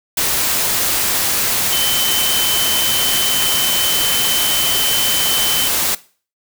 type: tone in noise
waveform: sine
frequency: 3064 Hz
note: G7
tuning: 40 cents flat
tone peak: -19 dBFS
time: 1.72-5.68 s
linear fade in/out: 5 ms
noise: white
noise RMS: -17 dBFS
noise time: 0.17-5.95 s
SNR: -5 dB
effects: noise-tail reverb RT60 0.4 s tail -19 dB re dry